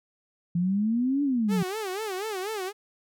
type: exponential two-way sweep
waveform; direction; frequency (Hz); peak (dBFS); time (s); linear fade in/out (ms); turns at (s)
sine; up then down; 169 to 291.8 to 169; -22; 0.55-1.63; 5; 1.23
type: tone with vibrato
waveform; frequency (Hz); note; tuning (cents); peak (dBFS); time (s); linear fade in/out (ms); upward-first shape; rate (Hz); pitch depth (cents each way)
sawtooth; 403.4; G4; +50; -26; 1.48-2.73; 50; sine; 4.1; 170
effects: none